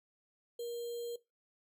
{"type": "tone with sample-and-hold", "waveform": "sine", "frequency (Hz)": 472.5, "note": "A#4", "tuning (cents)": 23, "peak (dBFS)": -37, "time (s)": [0.59, 1.16], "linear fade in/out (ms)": 5, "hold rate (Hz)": 3675, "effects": ["noise-tail reverb RT60 0.2 s tail -18 dB re dry"]}